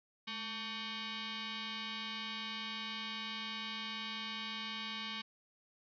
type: tone with frequency modulation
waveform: sine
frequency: 459.4 Hz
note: A#4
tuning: 25 cents flat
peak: -39 dBFS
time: 0.27-5.22 s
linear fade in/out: 10 ms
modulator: 673 Hz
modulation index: 5.7
effects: none

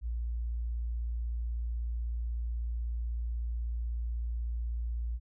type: tone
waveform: sine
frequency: 58.1 Hz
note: A#1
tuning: 5 cents flat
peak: -31 dBFS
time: 0.01-5.2 s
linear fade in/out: 50 ms
effects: none

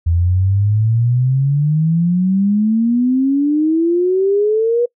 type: exponential sweep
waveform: sine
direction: up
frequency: 82.4 to 486.9 Hz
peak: -11 dBFS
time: 0.06-4.86 s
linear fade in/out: 10 ms
effects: noise-tail reverb RT60 0.1 s tail -24 dB re dry

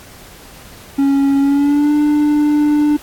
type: tone with pitch glide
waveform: triangle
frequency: 276.8 to 296.7 Hz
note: C#4 to D4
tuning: -2 to +18 cents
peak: -8 dBFS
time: 0.98-2.97 s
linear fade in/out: 10 ms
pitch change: +120 cents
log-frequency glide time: 1.4-1.93 s
effects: pink hiss -39 dBFS RMS until 3.02 s + AAC 64 kbps

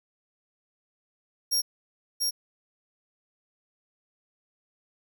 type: tone with echo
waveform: sawtooth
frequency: 5580 Hz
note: F8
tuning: 2 cents flat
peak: -20 dBFS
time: 1.51-1.62 s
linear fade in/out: 20 ms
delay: 690 ms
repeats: 1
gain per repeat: -2 dB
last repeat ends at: 2.31 s
effects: none

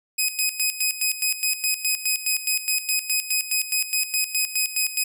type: tone with tremolo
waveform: 10% pulse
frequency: 2518 Hz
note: D#7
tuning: 20 cents sharp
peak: -11 dBFS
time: 0.18-5.04 s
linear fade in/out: 10 ms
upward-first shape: square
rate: 4.8 Hz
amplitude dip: 75%
effects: none

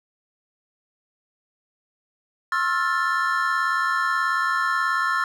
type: chord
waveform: triangle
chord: F major seventh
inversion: second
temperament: equal with one note detuned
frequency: 1073.4 / 1318.5 / 1396.9 / 1760 Hz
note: C6 / E6 / F6 / A6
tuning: +44 / 0 / 0 / 0 cents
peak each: -24 dBFS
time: 2.52-5.24 s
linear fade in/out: 2 ms
effects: none

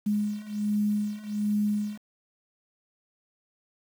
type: beating tone pair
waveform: sine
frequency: 207.7 / 209 Hz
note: G#3 / G#3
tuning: 0 / +11 cents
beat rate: 1.3 Hz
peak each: -29 / -27 dBFS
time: 0.06-1.98 s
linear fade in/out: 10 ms
effects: 8-bit

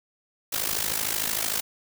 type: noise with amplitude modulation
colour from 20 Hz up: white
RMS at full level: -24 dBFS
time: 0.52-1.61 s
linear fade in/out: 10 ms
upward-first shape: sine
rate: 53.2 Hz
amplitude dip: 80%
effects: none

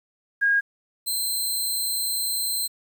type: tone pair in turn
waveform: sine / 10% pulse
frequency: 1631 / 4110 Hz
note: G#6 / C8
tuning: -32 / -32 cents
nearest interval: octave + major third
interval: 1600 cents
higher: second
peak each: -17 dBFS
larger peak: neither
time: 0.41-0.61 / 1.06-2.68 s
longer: second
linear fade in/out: 20 ms
effects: 9-bit

